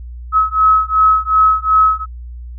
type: beating tone pair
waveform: sine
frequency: 1283 / 1285.7 Hz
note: E6 / E6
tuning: -47 / -44 cents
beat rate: 2.7 Hz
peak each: -12 dBFS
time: 0.32-2.06 s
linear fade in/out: 50 ms
effects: added 60 Hz sine -27 dBFS peak until 2.58 s